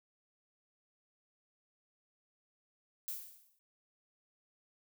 violet noise with exponential decay, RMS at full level -38 dBFS, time 3.08-3.59 s, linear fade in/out 0 ms, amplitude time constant 110 ms, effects none

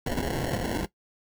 blue noise with sample-and-hold, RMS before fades -29 dBFS, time 0.06-0.86 s, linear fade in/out 5 ms, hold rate 1225 Hz, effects noise-tail reverb RT60 0.1 s tail -17 dB re dry

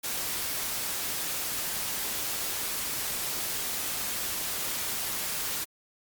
white noise, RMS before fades -32 dBFS, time 0.03-5.65 s, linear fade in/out 20 ms, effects Opus 48 kbps

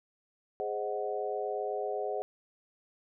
sine chord, Ab dominant seventh, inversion none, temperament equal, 415.3 / 523.3 / 622.3 / 740 Hz, Ab4 / C5 / Eb5 / Gb5, 0 / 0 / 0 / 0 cents, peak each -35 / -38 / -38 / -37 dBFS, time 0.6-2.22 s, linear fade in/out 0 ms, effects none

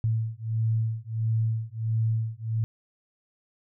sine beating tone pair, 111.2 / 112.7 Hz, A2 / A2, +19 / +42 cents, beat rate 1.5 Hz, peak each -27 dBFS, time 0.04-2.64 s, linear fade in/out 0 ms, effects none

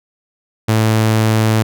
sawtooth tone, 110 Hz, A2, in tune, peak -7 dBFS, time 0.68-1.63 s, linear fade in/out 10 ms, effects none

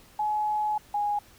sine tone pair in turn, 847 / 826.2 Hz, G#5 / G#5, +34 / -9 cents, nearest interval unison, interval 43 cents, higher first, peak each -24 dBFS, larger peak neither, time 0.19-0.78 / 0.94-1.19 s, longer first, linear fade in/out 5 ms, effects pink hiss -55 dBFS RMS until 1.38 s

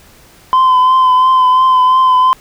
sine tone with vibrato, 1025 Hz, C6, 36 cents flat, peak -3 dBFS, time 0.53-2.33 s, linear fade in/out 0 ms, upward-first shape triangle, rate 2.9 Hz, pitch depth 31 cents each way, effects tanh soft clip ceiling -5 dBFS + pink hiss -43 dBFS RMS until 2.4 s

